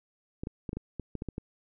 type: clicks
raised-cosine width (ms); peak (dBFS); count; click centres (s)
3; -22; 10; 0.435 / 0.471 / 0.692 / 0.731 / 0.77 / 0.997 / 1.153 / 1.221 / 1.287 / 1.381
effects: none